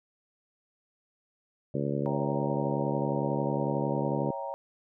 harmonic tone, 71 Hz, C#2, 42 cents sharp, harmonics 2 / 3 / 4 / 5 / 6 / 7 / 8, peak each -32 / -34 / -35 / -36 / -37 / -37 / -38 dBFS, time 1.74-4.31 s, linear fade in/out 5 ms
sine chord, C# diminished seventh, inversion none, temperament equal, 554.4 / 659.3 / 784 / 932.3 Hz, C#5 / E5 / G5 / Bb5, 0 / 0 / 0 / 0 cents, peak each -37 / -41 / -40 / -37 dBFS, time 2.06-4.54 s, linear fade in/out 0 ms
effects none

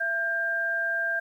sine tone pair together, 670.2 / 1594 Hz, E5 / G6, +29 / +28 cents, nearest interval octave + minor third, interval 1499 cents, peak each -33 / -25 dBFS, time 0-1.2 s, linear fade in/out 10 ms, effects 10-bit

